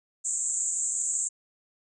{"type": "band-pass noise", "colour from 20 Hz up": "pink", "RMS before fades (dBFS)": -29, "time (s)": [0.24, 1.29], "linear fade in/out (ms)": 20, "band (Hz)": [7000, 8000], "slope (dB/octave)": 96, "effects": []}